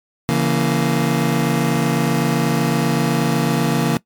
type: chord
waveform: 30% pulse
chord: A# diminished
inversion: first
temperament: just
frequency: 139.85 / 167.82 / 233.1 Hz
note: C#3 / E3 / A#3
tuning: +16 / +31 / 0 cents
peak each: -17 dBFS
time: 0.29-3.97 s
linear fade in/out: 0 ms
effects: noise-tail reverb RT60 0.1 s tail -20 dB re dry + MP3 96 kbps